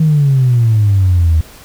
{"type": "exponential sweep", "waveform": "sine", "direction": "down", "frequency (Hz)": [160.9, 77.78], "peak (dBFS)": -6, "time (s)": [0, 1.41], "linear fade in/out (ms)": 5, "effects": ["tanh soft clip ceiling -3 dBFS", "pink hiss -38 dBFS RMS until 1.64 s"]}